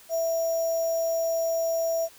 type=tone with sample-and-hold; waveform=sine; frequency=659.3 Hz; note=E5; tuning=in tune; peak=-23 dBFS; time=0.09-2.09 s; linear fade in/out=50 ms; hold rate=6300 Hz; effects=white hiss -52 dBFS RMS until 2.18 s